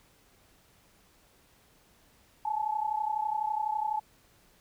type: tone pair together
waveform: sine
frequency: 848 / 880 Hz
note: G#5 / A5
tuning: +36 / 0 cents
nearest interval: minor second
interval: 64 cents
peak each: -30 / -32 dBFS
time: 2.45-4 s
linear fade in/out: 5 ms
effects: pink hiss -63 dBFS RMS until 4.6 s